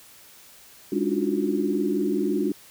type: tone cluster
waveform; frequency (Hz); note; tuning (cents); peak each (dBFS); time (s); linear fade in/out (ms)
sine; 204.7 / 285.4 / 304.3 / 350 / 369.3; G#3 / D4 / D#4 / F4 / F#4; -25 / -49 / -38 / +4 / -3; -28; 0.92-2.52; 5
effects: white hiss -50 dBFS RMS until 2.7 s